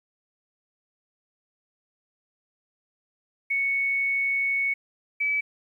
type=tone pair in turn; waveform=sine; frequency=2217 / 2294 Hz; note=C#7 / D7; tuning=0 / -41 cents; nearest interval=minor second; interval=59 cents; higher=second; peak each=-22 dBFS; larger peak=neither; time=3.5-4.74 / 5.2-5.41 s; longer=first; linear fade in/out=10 ms; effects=10-bit